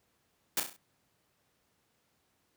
white noise with echo, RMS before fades -29 dBFS, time 0.57-0.6 s, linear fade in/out 2 ms, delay 33 ms, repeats 5, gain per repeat -6 dB, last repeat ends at 0.765 s, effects pink hiss -74 dBFS RMS until 2.56 s + high-pass 80 Hz 12 dB/octave

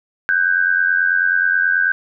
sine tone pair together, 1513.7 / 1603 Hz, F#6 / G6, +39 / +38 cents, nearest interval minor second, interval 99 cents, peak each -16 dBFS, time 0.29-1.92 s, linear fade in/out 0 ms, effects none

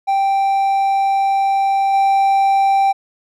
triangle tone with level steps, 784 Hz, G5, in tune, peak -11 / -9 dBFS, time 0.07-2.93 s, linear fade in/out 20 ms, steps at 1.93 s, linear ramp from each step 10 ms, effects none

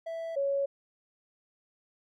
triangle / sine tone pair in turn, 659.3 / 556.3 Hz, E5 / C#5, 0 / +6 cents, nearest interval minor third, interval 294 cents, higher first, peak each -32 / -26 dBFS, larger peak second, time 0.06-0.36 / 0.36-0.66 s, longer neither, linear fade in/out 10 ms, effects none

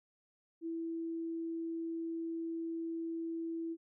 sine tone, 330 Hz, E4, 2 cents sharp, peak -36 dBFS, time 0.61-3.77 s, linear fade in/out 50 ms, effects none

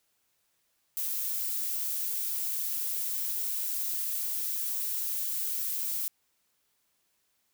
violet noise with high-pass filter sweep, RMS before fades -32 dBFS, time 0.97-6.08 s, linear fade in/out 0 ms, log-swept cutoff 260 to 680 Hz, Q 0.74, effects white hiss -74 dBFS RMS until 7.53 s

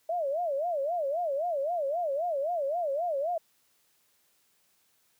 sine tone with vibrato, 622.3 Hz, D#5, in tune, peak -27 dBFS, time 0.09-3.38 s, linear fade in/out 5 ms, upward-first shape sine, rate 3.8 Hz, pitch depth 240 cents each way, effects white hiss -69 dBFS RMS until 5.19 s + high-pass 80 Hz 12 dB/octave

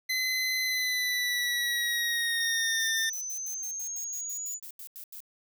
25% pulse tone with pitch glide, 2036 to 1803.4 Hz, C7 to A6, -48 to +42 cents, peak -23 dBFS, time 0.09-3.1 s, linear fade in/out 10 ms, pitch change -210 cents, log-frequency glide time 0.63-2.9 s
sine exponential sweep, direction up, 5570 to 6970 Hz, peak -33 dBFS, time 2.37-4.6 s, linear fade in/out 50 ms
violet noise bursts, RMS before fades -43 dBFS, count 15, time 2.8-5.204 s, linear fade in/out 0 ms, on 80 ms, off 86 ms
effects none

